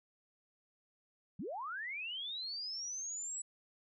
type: linear sweep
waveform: sine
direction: up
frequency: 141 to 7902 Hz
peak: -39 dBFS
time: 1.39-3.42 s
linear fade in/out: 5 ms
effects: none